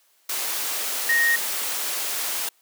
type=tone in noise; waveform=sine; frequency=1864.7 Hz; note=A#6; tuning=in tune; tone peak=-17 dBFS; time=1.09-1.36 s; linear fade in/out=5 ms; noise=white; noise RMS=-27 dBFS; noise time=0.29-2.49 s; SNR=+7 dB; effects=white hiss -62 dBFS RMS until 2.61 s + high-pass 400 Hz 12 dB/octave